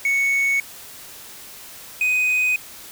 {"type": "tone pair in turn", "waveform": "triangle", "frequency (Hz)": [2217, 2501], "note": ["C#7", "D#7"], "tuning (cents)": [0, 8], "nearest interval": "major second", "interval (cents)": 208, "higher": "second", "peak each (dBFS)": -15, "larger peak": "neither", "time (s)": [[0.05, 0.6], [2.01, 2.56]], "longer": "neither", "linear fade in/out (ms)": 2, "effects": ["white hiss -40 dBFS RMS until 2.91 s"]}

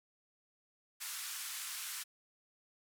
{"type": "band-pass noise", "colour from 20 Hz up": "white", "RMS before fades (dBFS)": -43, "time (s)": [1, 2.04], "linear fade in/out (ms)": 20, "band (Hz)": [1100, 13000], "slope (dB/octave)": 24, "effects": []}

